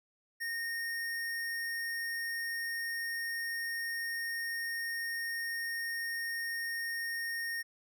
square tone, 1846 Hz, A#6, 17 cents flat, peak -35 dBFS, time 0.4-7.63 s, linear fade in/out 20 ms, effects none

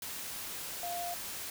sine tone in noise, 698.5 Hz, F5, in tune, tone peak -36 dBFS, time 0.83-1.14 s, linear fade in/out 2 ms, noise white, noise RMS -41 dBFS, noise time 0.02-1.5 s, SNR +2 dB, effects none

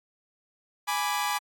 sawtooth chord, G# diminished, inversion none, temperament equal, 830.6 / 987.8 / 1174.7 Hz, G#5 / B5 / D6, 0 / 0 / 0 cents, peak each -26 / -27 / -28 dBFS, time 0.87-1.39 s, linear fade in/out 20 ms, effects AAC 64 kbps

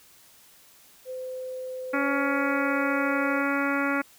sine tone with pitch glide, 513 to 527.7 Hz, C5 to C5, -34 to +15 cents, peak -32 dBFS, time 1.05-3.44 s, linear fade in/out 50 ms, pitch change +49 cents, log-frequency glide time 1.88-3.01 s
harmonic tone, 280 Hz, C#4, 18 cents sharp, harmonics 1 / 2 / 3 / 4 / 5 / 6 / 7 / 8 / 9, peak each -27 / -32 / -36 / -33 / -29 / -36 / -35 / -35 / -40 dBFS, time 1.93-4.02 s, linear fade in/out 10 ms
effects white hiss -55 dBFS RMS until 4.18 s

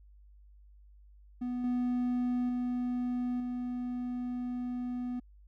triangle tone with level steps, 246.9 Hz, B3, in tune, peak -30 / -26 / -28 / -31 dBFS, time 1.41-5.2 s, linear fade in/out 10 ms, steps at 1.64 / 2.49 / 3.4 s, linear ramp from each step 2 ms, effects added 50 Hz sine -54 dBFS peak until 5.47 s

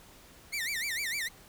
sawtooth tone with vibrato, 2047 Hz, C7, 38 cents flat, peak -28 dBFS, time 0.52-1.29 s, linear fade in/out 20 ms, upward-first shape sine, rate 6.6 Hz, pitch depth 240 cents each way, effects pink hiss -55 dBFS RMS until 1.48 s

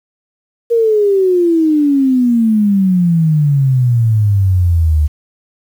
sine exponential sweep, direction down, 474 to 73.42 Hz, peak -8 dBFS, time 0.7-5.08 s, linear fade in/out 20 ms, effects 7-bit

